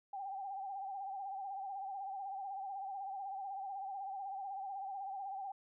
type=tone with vibrato; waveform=sine; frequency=784 Hz; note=G5; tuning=in tune; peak=-40 dBFS; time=0.13-5.52 s; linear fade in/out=5 ms; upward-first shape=sine; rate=16 Hz; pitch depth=62 cents each way; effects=none